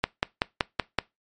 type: click train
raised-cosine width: 0.3 ms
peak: -5 dBFS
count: 6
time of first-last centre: 0.04-0.987 s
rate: 5.28 Hz
effects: noise-tail reverb RT60 0.2 s tail -22 dB re dry + MP3 48 kbps